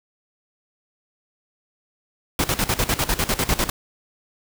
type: noise with tremolo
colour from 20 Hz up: pink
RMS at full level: -20 dBFS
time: 2.39-3.7 s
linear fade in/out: 2 ms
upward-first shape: square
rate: 10 Hz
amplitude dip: 80%
effects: none